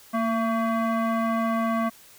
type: tone with frequency modulation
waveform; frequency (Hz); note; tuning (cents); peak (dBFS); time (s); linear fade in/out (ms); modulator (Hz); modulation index
sine; 229.2; A#3; -29; -20; 0.13-1.9; 20; 902; 1.1
effects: tanh soft clip ceiling -19 dBFS + white hiss -51 dBFS RMS until 2.18 s